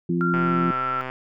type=harmonic tone; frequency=86.4 Hz; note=F2; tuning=18 cents flat; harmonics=2 / 3 / 4; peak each=-22 / -28 / -26 dBFS; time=0.09-0.71 s; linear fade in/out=5 ms
type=tone with pitch glide; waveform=sine; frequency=1380 to 1343 Hz; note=F6 to E6; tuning=-21 to +32 cents; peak=-23 dBFS; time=0.21-1.01 s; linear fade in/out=0 ms; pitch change=-47 cents; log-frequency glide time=0.42-0.57 s
type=click train; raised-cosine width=0.5 ms; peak=-16 dBFS; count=99; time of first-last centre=0.34-1.1 s; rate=129 Hz
effects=none